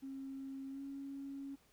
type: tone with pitch glide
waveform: triangle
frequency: 270 to 276 Hz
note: C#4 to C#4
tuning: -45 to -7 cents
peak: -39 dBFS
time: 0.02-1.56 s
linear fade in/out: 20 ms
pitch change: +38 cents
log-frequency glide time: 0.71-0.8 s
effects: tanh soft clip ceiling -41 dBFS + pink hiss -70 dBFS RMS until 1.72 s